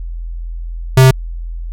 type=tone; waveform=square; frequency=130.81 Hz; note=C3; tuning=in tune; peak=-4 dBFS; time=0.97-1.11 s; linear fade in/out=5 ms; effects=added 42 Hz sine -21 dBFS peak until 1.72 s + AAC 64 kbps